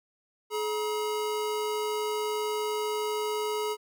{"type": "tone pair together", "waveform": "square", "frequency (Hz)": [425, 954.1], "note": ["G#4", "A#5"], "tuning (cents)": [40, 40], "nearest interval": "octave + major second", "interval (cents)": 1400, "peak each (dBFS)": [-30, -35], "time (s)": [0.5, 3.77], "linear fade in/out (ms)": 50, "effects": []}